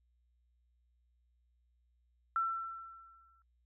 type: tone with exponential decay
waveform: sine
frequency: 1343 Hz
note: E6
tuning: 32 cents sharp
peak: -28 dBFS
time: 2.36-3.42 s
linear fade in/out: 1 ms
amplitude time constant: 230 ms
effects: noise-tail reverb RT60 0.1 s tail -24 dB re dry + added 60 Hz sine -70 dBFS peak until 3.65 s